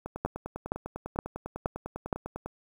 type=two click trains; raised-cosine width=1 ms; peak=-22 / -13 dBFS; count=25 / 5; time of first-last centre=0.06-2.46 / 0.25-2.128 s; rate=10 / 2.13 Hz; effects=8-bit